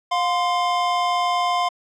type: tone pair together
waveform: square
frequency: 709.4 / 1038 Hz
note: F5 / C6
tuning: +27 / -14 cents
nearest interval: perfect fifth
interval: 659 cents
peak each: -22 dBFS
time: 0.11-1.69 s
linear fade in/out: 10 ms
effects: low-pass 5000 Hz 12 dB/octave